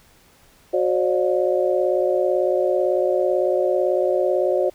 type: tone cluster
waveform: sine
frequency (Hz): 367.2 / 540 / 598 / 714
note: F#4 / C#5 / D5 / F5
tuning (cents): -13 / -45 / +31 / +38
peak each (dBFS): -21 / -21 / -22 / -30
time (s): 0.73-4.7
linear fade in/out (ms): 10
effects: pink hiss -54 dBFS RMS until 4.74 s